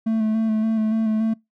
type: tone with vibrato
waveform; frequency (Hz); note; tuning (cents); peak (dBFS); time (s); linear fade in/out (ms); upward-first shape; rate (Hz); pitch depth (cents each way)
triangle; 220; A3; 0; -16; 0.06-1.34; 10; square; 3.5; 21
effects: noise-tail reverb RT60 0.2 s tail -25 dB re dry